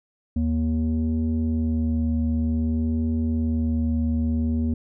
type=tone pair together; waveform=sine; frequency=79.25 / 237.2 Hz; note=D#2 / A#3; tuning=+32 / +30 cents; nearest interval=octave + perfect fifth; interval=1898 cents; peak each=-21 dBFS; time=0.36-4.74 s; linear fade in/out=5 ms; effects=tanh soft clip ceiling -17 dBFS